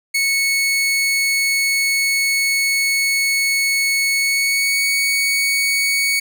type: tone with pitch glide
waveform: sawtooth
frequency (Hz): 2207 to 2231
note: C#7 to C#7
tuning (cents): -8 to +11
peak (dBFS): -12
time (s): 0.14-6.2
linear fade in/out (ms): 10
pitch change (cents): +19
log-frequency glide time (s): 4.13-4.84
effects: none